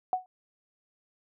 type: tone with exponential decay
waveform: sine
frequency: 740 Hz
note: F#5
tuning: in tune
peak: -20 dBFS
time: 0.13-0.26 s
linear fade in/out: 1 ms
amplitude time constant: 28 ms
effects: none